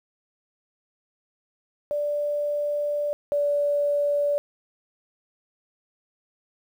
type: tone pair in turn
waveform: sine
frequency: 586 / 578.6 Hz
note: D5 / D5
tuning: -4 / -26 cents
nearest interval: unison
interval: 22 cents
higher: first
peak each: -23 / -20 dBFS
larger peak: second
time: 1.91-3.13 / 3.32-4.38 s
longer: first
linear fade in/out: 0 ms
effects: 9-bit